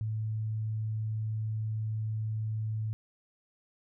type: tone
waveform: sine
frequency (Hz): 109.2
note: A2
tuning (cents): -13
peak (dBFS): -30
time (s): 0.01-2.93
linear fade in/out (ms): 0
effects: none